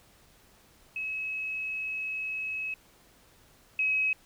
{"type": "tone pair in turn", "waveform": "sine", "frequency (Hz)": [2570, 2552], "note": ["E7", "D#7"], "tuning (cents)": [-45, 43], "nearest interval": "unison", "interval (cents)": 12, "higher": "first", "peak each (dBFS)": [-31, -24], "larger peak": "second", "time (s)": [[0.96, 2.74], [3.79, 4.13]], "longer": "first", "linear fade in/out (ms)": 2, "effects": ["pink hiss -60 dBFS RMS until 4.25 s"]}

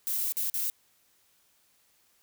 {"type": "noise with dropouts", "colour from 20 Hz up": "violet", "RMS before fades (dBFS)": -30, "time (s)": [0.07, 0.7], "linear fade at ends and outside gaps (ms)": 0, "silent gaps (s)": [[0.322, 0.369], [0.499, 0.54]], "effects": ["white hiss -67 dBFS RMS until 2.22 s"]}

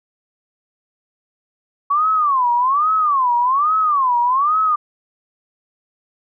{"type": "tone with vibrato", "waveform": "sine", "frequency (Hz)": 1108.7, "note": "C#6", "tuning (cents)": 0, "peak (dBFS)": -13, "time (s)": [1.9, 4.76], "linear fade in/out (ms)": 10, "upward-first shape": "sine", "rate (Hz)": 1.2, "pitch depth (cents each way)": 260, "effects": []}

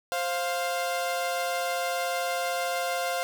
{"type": "tone pair together", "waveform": "sawtooth", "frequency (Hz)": [525.9, 699], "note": ["C5", "F5"], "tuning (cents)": [9, 1], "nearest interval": "perfect fourth", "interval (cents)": 492, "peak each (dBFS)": [-27, -25], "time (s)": [0.12, 3.23], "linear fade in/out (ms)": 0, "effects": []}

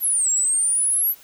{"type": "exponential two-way sweep", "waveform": "sine", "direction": "down then up", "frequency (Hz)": [12000, 7459, 12000], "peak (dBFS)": -17, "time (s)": [0, 1.15], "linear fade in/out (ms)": 50, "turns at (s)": 0.3, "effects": ["white hiss -49 dBFS RMS until 1.23 s"]}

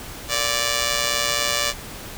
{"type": "tone with amplitude modulation", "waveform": "5% pulse", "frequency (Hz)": 584, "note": "D5", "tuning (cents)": -10, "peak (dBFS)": -5, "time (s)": [0.28, 1.74], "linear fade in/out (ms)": 50, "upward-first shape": "sine", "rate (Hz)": 124, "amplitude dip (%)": 80, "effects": ["pink hiss -36 dBFS RMS until 2.17 s"]}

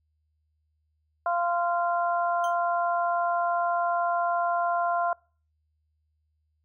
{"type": "harmonic tone", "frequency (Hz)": 346.1, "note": "F4", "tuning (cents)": -16, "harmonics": [2, 3, 4], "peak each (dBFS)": [-25, -29, -31], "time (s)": [1.26, 5.13], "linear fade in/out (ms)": 2}
{"type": "tone with exponential decay", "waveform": "25% pulse", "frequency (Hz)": 3136, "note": "G7", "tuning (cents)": 0, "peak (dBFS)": -34, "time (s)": [2.44, 2.57], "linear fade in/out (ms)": 1, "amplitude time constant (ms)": 28}
{"effects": ["noise-tail reverb RT60 0.4 s tail -26 dB re dry", "added 77 Hz sine -70 dBFS peak until 6.64 s"]}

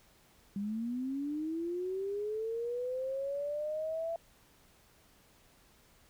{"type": "linear sweep", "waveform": "sine", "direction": "up", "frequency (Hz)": [195.6, 672], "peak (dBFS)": -33, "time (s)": [0.56, 4.16], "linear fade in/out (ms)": 2, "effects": ["pink hiss -64 dBFS RMS until 6.09 s"]}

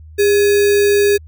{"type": "tone with sample-and-hold", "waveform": "sine", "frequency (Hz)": 407.1, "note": "G#4", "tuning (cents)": -35, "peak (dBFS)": -9, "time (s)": [0.18, 1.18], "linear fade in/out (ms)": 20, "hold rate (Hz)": 2100, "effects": ["added 78 Hz sine -35 dBFS peak until 1.27 s"]}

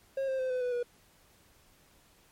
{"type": "tone with pitch steps", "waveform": "triangle", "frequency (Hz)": [540, 528.3, 516.8, 505.6, 494.6, 483.9], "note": ["C#5", "C5", "C5", "B4", "B4", "B4"], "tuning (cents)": [-45, 17, -21, 41, 3, -35], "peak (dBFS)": -27, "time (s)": [0.17, 0.83], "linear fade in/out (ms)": 5, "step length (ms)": 110, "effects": ["pink hiss -63 dBFS RMS until 2.31 s", "MP3 64 kbps"]}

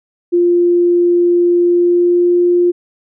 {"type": "tone with pitch glide", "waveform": "sine", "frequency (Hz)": [349.2, 351.8], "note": ["F4", "F4"], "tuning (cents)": [0, 13], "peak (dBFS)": -8, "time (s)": [0.32, 2.72], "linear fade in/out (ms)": 20, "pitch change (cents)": 13, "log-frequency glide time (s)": [1.62, 2.41], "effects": []}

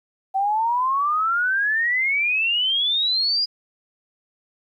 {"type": "exponential sweep", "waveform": "sine", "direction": "up", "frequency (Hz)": [760, 4939], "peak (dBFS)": -18, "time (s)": [0.34, 3.46], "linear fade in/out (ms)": 20, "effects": ["10-bit"]}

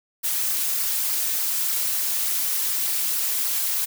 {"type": "noise with flanger", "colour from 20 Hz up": "blue", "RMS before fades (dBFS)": -24, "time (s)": [0.23, 3.86], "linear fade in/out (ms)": 20, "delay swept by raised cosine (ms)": [0.28, 5.38], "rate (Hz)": 3.4, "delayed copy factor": -0.5, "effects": []}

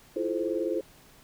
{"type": "chord", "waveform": "sine", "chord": "F major seventh", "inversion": "third", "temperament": "equal with one note detuned", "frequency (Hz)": [329.6, 349.2, 429.2, 523.3], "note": ["E4", "F4", "A4", "C5"], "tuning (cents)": [0, 0, -43, 0], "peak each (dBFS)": -32, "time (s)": [0.16, 0.81], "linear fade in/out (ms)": 5, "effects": ["pink hiss -56 dBFS RMS until 1.23 s"]}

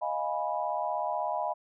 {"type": "chord", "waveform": "sine", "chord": "F half-diminished seventh", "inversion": "third", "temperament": "equal with one note detuned", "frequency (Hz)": [622.3, 698.5, 830.6, 983.2], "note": ["Eb5", "F5", "Ab5", "Cb6"], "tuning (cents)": [0, 0, 0, -8], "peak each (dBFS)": -34, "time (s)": [0.01, 1.54], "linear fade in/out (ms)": 20, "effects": []}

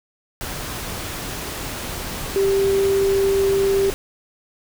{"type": "tone in noise", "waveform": "sine", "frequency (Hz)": 392, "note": "G4", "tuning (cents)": 0, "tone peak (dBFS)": -15, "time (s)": [2.36, 3.9], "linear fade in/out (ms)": 0, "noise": "pink", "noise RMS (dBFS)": -29, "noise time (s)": [0.41, 3.94], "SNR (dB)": 11, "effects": []}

